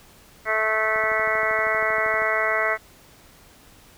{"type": "harmonic tone", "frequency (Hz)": 218.1, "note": "A3", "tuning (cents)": -15, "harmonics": [2, 3, 4, 5, 6, 7, 8, 9, 10], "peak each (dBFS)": [-31, -26, -36, -30, -28, -29, -35, -24, -30], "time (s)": [0.45, 2.78], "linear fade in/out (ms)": 50}
{"type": "click train", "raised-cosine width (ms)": 2, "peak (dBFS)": -28, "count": 17, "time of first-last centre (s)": [0.96, 2.22], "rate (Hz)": 12.7}
{"effects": ["pink hiss -51 dBFS RMS until 3.97 s"]}